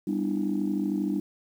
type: chord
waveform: sine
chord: E minor seventh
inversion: first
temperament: just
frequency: 197.78 / 247.2 / 296.7 / 329.6 Hz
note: G3 / B3 / D4 / E4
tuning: +16 / +2 / +18 / 0 cents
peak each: -28 / -34 / -28 / -32 dBFS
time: 0.07-1.2 s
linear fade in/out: 5 ms
effects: tanh soft clip ceiling -17 dBFS + 9-bit